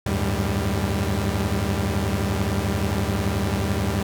sawtooth tone cluster, 77.5 / 95.3 / 106.8 / 197.6 Hz, D#2 / G2 / G#2 / G3, -6 / -48 / +49 / +14 cents, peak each -23 dBFS, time 0.06-4.03 s, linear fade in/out 5 ms, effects none

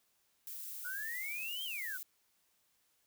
violet noise, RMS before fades -45 dBFS, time 0.47-2.03 s, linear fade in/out 0 ms
sine exponential two-way sweep, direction up then down, 1420 to 3218 to 1420 Hz, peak -39 dBFS, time 0.84-1.98 s, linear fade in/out 20 ms, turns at 1.64 s
effects white hiss -75 dBFS RMS until 3.06 s

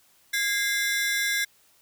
sawtooth ring-modulated tone, 1864.7 Hz, A#6, in tune, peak -17 dBFS, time 0.33-1.45 s, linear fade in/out 10 ms, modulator 228 Hz, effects white hiss -61 dBFS RMS until 1.81 s

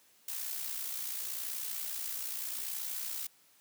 blue noise with amplitude modulation, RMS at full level -36 dBFS, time 0.28-3.27 s, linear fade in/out 5 ms, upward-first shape sine, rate 60.8 Hz, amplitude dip 50%, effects white hiss -65 dBFS RMS until 3.6 s + high-pass 100 Hz 12 dB/octave

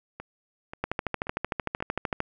two click trains, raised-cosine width 0.5 ms, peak -12 / -22 dBFS, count 19 / 4, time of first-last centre 0.84-2.204 / 0.2-1.804 s, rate 13.2 / 1.87 Hz, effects none

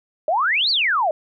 sine exponential two-way sweep, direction up then down, 587.3 to 4719 to 587.3 Hz, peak -16 dBFS, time 0.28-1.11 s, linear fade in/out 2 ms, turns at 0.7 s, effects none

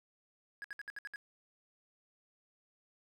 triangle tone bursts, 1661.2 Hz, G#6, in tune, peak -39 dBFS, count 7, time 0.62-1.159 s, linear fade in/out 0 ms, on 23 ms, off 63 ms, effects none

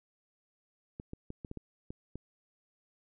clicks, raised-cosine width 3 ms, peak -28 dBFS, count 8, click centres 0.999 / 1.134 / 1.304 / 1.448 / 1.514 / 1.573 / 1.905 / 2.156 s, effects none

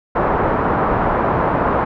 white low-pass noise, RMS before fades -17 dBFS, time 0.15-1.85 s, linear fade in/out 10 ms, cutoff 1200 Hz, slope 24 dB/octave, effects none

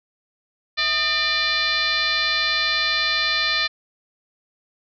sine tone with frequency modulation, 2960 Hz, F#7, in tune, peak -18 dBFS, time 0.77-3.68 s, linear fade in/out 20 ms, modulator 576 Hz, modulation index 2.8, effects none

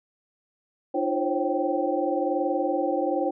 sine tone cluster, 301.7 / 344.4 / 525 / 546 / 778 Hz, D4 / F4 / C5 / C#5 / G5, +47 / -24 / +6 / -26 / -13 cents, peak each -29 dBFS, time 0.94-3.31 s, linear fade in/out 10 ms, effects none

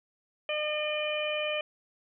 harmonic tone, 605 Hz, D#5, 49 cents flat, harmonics 1 / 2 / 3 / 4 / 5, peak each -31 / -41 / -42 / -34 / -36 dBFS, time 0.49-1.61 s, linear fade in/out 2 ms, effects none

